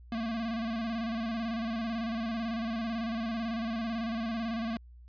square tone with vibrato, 227.4 Hz, A#3, 43 cents flat, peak -32 dBFS, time 0.12-4.77 s, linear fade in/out 2 ms, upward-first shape square, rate 18 Hz, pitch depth 50 cents each way, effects added 60 Hz sine -49 dBFS peak until 5.08 s + resampled to 11025 Hz

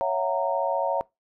sine chord, F# dominant seventh, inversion second, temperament just, 555 / 666 / 740 / 925 Hz, C#5 / E5 / F#5 / A#5, +2 / +18 / 0 / -14 cents, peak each -27 / -28 / -30 / -28 dBFS, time 0.01-1.01 s, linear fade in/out 0 ms, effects noise-tail reverb RT60 0.2 s tail -23 dB re dry

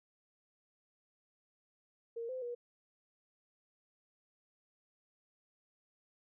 sine tone with pitch steps, 463.6 / 514 / 481.2 Hz, A#4 / C5 / B4, -10 / -31 / -45 cents, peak -38 dBFS, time 2.16-2.55 s, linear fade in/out 10 ms, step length 130 ms, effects none

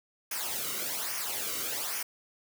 white noise with flanger, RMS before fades -34 dBFS, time 0.31-2.03 s, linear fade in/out 5 ms, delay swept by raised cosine 0.25 to 1.2 ms, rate 1.2 Hz, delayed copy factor -0.7, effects none

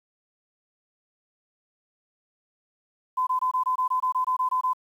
sine tone bursts, 1018 Hz, C6, 48 cents flat, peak -21 dBFS, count 13, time 3.17-4.734 s, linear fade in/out 10 ms, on 100 ms, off 22 ms, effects 9-bit

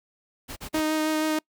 pink noise bursts, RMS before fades -37 dBFS, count 3, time 0.48-0.814 s, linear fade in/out 20 ms, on 86 ms, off 38 ms
sawtooth tone with vibrato, 311.1 Hz, D#4, in tune, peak -19 dBFS, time 0.74-1.39 s, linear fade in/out 5 ms, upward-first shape sine, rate 6.3 Hz, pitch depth 12 cents each way
effects noise-tail reverb RT60 0.1 s tail -26 dB re dry

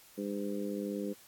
harmonic tone, 101.4 Hz, G#2, 41 cents flat, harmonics 2 / 3 / 4 / 5, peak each -37 / -39 / -40 / -41 dBFS, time 0.17-1.14 s, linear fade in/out 20 ms, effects white hiss -58 dBFS RMS until 1.27 s + AAC 64 kbps

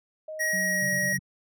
sine tone with pitch glide, 624 to 593.8 Hz, D#5 to D5, +5 to +19 cents, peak -34 dBFS, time 0.28-1.13 s, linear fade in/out 5 ms, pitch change -86 cents, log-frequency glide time 0.65-0.89 s
square tone, 1895 Hz, A#6, 28 cents sharp, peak -25 dBFS, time 0.39-1.18 s, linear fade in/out 20 ms
sine tone with vibrato, 185.4 Hz, F#3, 4 cents sharp, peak -33 dBFS, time 0.53-1.19 s, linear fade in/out 5 ms, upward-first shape sine, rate 4 Hz, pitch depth 14 cents each way
sine tone bursts, 136.8 Hz, C#3, 23 cents flat, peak -34 dBFS, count 4, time 0.82-1.193 s, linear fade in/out 5 ms, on 70 ms, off 31 ms
effects none

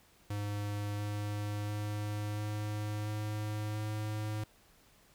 square tone with pitch steps, 103 / 103.78 / 104.56 / 105.35 / 106.14 / 106.94 Hz, G#2 / G#2 / G#2 / G#2 / G#2 / A2, -14 / -1 / +12 / +25 / +38 / -49 cents, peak -35 dBFS, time 0.3-4.44 s, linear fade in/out 5 ms, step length 690 ms, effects pink hiss -64 dBFS RMS until 5.14 s

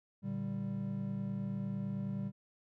triangle chord, G minor, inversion first, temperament equal, 116.54 / 146.83 / 196 Hz, Bb2 / D3 / G3, 0 / 0 / 0 cents, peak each -40 / -40 / -35 dBFS, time 0.22-2.32 s, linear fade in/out 50 ms, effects none

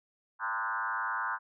sine tone with frequency modulation, 1244.5 Hz, D#6, in tune, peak -30 dBFS, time 0.39-1.39 s, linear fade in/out 50 ms, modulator 110 Hz, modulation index 3.2, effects none

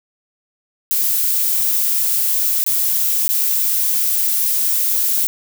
violet noise with dropouts, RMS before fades -17 dBFS, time 0.91-5.27 s, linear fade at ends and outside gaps 0 ms, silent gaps 2.64-2.664 / 3.28-3.29 s, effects none

